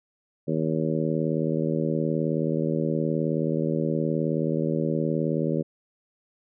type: harmonic tone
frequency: 79 Hz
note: D#2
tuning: 27 cents sharp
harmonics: 2 / 3 / 4 / 5 / 6 / 7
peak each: -27 / -29 / -30 / -31 / -32 / -32 dBFS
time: 0.47-5.63 s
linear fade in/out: 20 ms
effects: none